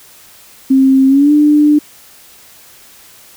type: tone with pitch glide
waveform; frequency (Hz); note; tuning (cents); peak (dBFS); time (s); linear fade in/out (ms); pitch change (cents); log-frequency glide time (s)
sine; 266.5 to 297.4; C4 to D4; +32 to +22; -5; 0.7-1.79; 10; +190; 1.08-1.32
effects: white hiss -41 dBFS RMS until 3.36 s